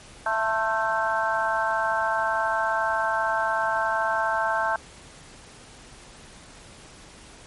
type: harmonic tone with a mistuned harmonic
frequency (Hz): 221.9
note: A3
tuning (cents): +15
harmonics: 3 / 4 / 5 / 6 / 7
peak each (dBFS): -28 / -26 / -30 / -31 / -27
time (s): 0.26-4.76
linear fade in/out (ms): 2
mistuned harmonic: 5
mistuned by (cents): -48
effects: pink hiss -47 dBFS RMS until 7.46 s + MP3 48 kbps